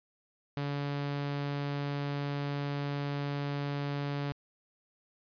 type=tone; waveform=sawtooth; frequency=142.8 Hz; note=D3; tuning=48 cents flat; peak=-28 dBFS; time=0.57-4.32 s; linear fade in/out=0 ms; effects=resampled to 11025 Hz